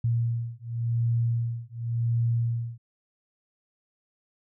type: beating tone pair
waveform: sine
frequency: 116.54 / 117.45 Hz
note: A#2 / A#2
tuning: 0 / +13 cents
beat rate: 0.91 Hz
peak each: -27 dBFS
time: 0.04-2.78 s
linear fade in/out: 5 ms
effects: none